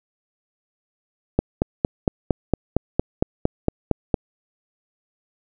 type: click train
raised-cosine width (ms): 2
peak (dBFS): -3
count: 13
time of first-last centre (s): 1.39-4.142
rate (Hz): 4.36
effects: none